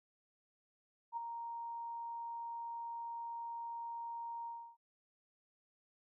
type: tone with ADSR envelope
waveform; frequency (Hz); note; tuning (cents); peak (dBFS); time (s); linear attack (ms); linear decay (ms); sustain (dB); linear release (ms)
sine; 932.3; A#5; 0; -35; 1.12-4.77; 50; 10; -6; 310
effects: none

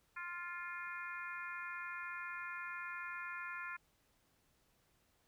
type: harmonic tone with a mistuned harmonic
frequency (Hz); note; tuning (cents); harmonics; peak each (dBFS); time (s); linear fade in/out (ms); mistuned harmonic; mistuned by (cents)
349.2; F4; 0; 3 / 4 / 5 / 6 / 7; -49 / -46 / -48 / -52 / -51; 0.16-3.77; 10; 6; +22
effects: pink hiss -75 dBFS RMS until 5.27 s

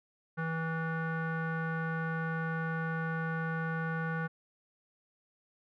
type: tone with low-pass filter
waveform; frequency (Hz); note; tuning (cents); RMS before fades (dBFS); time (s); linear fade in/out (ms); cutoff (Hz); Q
square; 162.7; E3; -22; -34; 0.37-4.28; 20; 1500; 5.3
effects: none

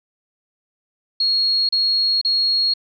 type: tone bursts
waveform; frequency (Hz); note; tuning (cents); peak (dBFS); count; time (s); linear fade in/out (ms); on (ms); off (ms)
sine; 4300; C8; +47; -15; 3; 1.2-2.738; 5; 490; 34
effects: none

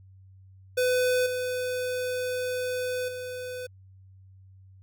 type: tone with level steps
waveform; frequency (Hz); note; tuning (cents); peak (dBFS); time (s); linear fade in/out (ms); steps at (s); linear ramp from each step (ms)
square; 502; B4; +28; -22 / -28 / -34; 0.77-3.67; 10; 1.26 / 3.08; 5
effects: added 95 Hz sine -49 dBFS peak until 4.82 s + MP3 96 kbps

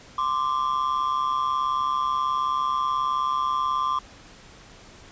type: ring-modulated tone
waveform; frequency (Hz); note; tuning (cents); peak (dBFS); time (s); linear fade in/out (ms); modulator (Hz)
triangle; 1108.7; C#6; 0; -17; 0.18-3.99; 5; 69.3
effects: pink hiss -48 dBFS RMS until 5.11 s + resampled to 16000 Hz

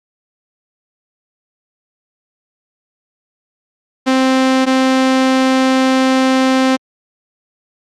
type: tone pair in turn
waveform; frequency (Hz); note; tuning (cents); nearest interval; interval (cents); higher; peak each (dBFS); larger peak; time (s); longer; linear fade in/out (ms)
sawtooth; 261.8 / 261.8; C4 / C4; +1 / +1; unison; 0; neither; -6; neither; 4.06-4.66 / 4.66-6.77; second; 20
effects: low-pass 6000 Hz 12 dB/octave + Opus 48 kbps

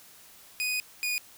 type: tone pair in turn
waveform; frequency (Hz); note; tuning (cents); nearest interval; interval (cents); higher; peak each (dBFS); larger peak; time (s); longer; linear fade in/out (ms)
sawtooth; 2489 / 2460; D#7 / D#7; 0 / -20; unison; 20; first; -24; neither; 0.6-0.8 / 1.03-1.18; first; 0
effects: white hiss -53 dBFS RMS until 1.37 s

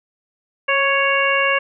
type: harmonic tone with a mistuned harmonic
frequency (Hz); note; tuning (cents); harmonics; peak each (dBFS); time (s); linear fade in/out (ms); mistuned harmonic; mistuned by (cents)
555; C#5; +2; 1 / 2 / 3 / 4 / 5; -21 / -21 / -21 / -21 / -21; 0.68-1.59; 10; 1; -19
effects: none

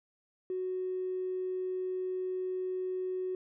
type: tone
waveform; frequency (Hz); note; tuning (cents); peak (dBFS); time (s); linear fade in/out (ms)
triangle; 370; F#4; 0; -28; 0.5-3.35; 2
effects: tanh soft clip ceiling -30 dBFS + resampled to 8000 Hz

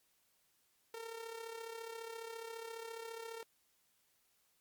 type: tone with amplitude modulation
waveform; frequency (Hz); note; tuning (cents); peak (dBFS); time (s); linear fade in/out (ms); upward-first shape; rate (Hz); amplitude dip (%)
sawtooth; 455.9; A#4; -39; -38; 0.94-3.43; 2; sine; 34.6; 60
effects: white hiss -75 dBFS RMS until 4.6 s + MP3 96 kbps

